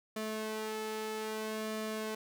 sawtooth tone with flanger, 217.4 Hz, A3, 21 cents flat, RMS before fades -38 dBFS, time 0.16-2.15 s, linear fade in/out 5 ms, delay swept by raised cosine 1.7 to 2.37 ms, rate 0.62 Hz, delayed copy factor +0.65, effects none

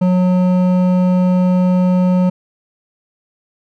sine tone with hard clipping, 182.1 Hz, F#3, 27 cents flat, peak -12 dBFS, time 0.01-2.3 s, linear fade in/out 10 ms, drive 10 dB, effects none

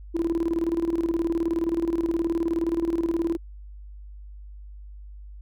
sine tone with tremolo, 333.8 Hz, E4, 22 cents sharp, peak -18 dBFS, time 0.14-3.37 s, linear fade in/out 20 ms, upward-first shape square, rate 19 Hz, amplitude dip 70%, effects tanh soft clip ceiling -18 dBFS + added 50 Hz sine -39 dBFS peak until 5.41 s

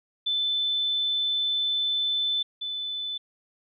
sine tone pair in turn, 3520 / 3506 Hz, A7 / A7, 0 / -7 cents, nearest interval unison, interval 7 cents, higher first, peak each -23 / -29 dBFS, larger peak first, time 0.26-2.43 / 2.61-3.18 s, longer first, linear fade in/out 10 ms, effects none

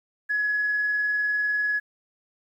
sine tone with tremolo, 1687 Hz, G#6, 27 cents sharp, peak -20 dBFS, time 0.29-1.8 s, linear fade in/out 20 ms, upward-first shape sine, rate 20 Hz, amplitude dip 25%, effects tanh soft clip ceiling -16 dBFS + 10-bit

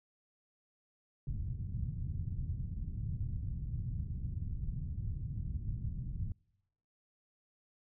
white low-pass noise, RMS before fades -38 dBFS, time 1.27-6.32 s, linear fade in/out 2 ms, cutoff 130 Hz, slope 24 dB/octave, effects noise-tail reverb RT60 0.9 s tail -26 dB re dry

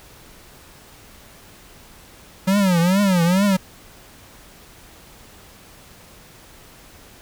square tone with vibrato, 185 Hz, F#3, in tune, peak -15 dBFS, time 2.47-3.57 s, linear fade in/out 10 ms, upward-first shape triangle, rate 2.3 Hz, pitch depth 200 cents each way, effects pink hiss -46 dBFS RMS until 7.21 s

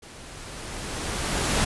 pink noise with level ramp, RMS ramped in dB -45 to -22 dBFS, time 0.02-1.65 s, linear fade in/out 10 ms, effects resampled to 24000 Hz

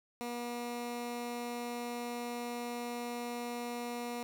15% pulse tone, 240 Hz, B3, 49 cents flat, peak -31 dBFS, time 0.21-4.23 s, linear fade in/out 0 ms, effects none

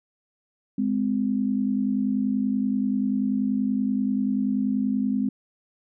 sine tone pair together, 207.7 / 258.1 Hz, G#3 / C4, 0 / -23 cents, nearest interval major third, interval 377 cents, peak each -24 dBFS, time 0.78-5.29 s, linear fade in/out 5 ms, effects none

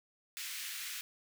pink high-pass noise, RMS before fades -42 dBFS, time 0.37-1.01 s, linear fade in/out 0 ms, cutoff 1800 Hz, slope 24 dB/octave, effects none

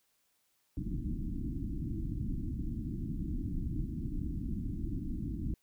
pink low-pass noise, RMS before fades -36 dBFS, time 0.77-5.54 s, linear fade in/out 2 ms, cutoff 330 Hz, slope 96 dB/octave, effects white hiss -75 dBFS RMS until 5.62 s

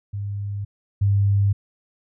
sine tone pair in turn, 101.1 / 100 Hz, G#2 / G2, -46 / +35 cents, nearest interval unison, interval 19 cents, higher first, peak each -25 / -15 dBFS, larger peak second, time 0.13-0.65 / 1.01-1.53 s, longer neither, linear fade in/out 10 ms, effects none

